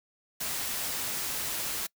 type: noise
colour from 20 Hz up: white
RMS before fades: -33 dBFS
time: 0.4-1.87 s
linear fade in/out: 10 ms
effects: noise-tail reverb RT60 0.1 s tail -24 dB re dry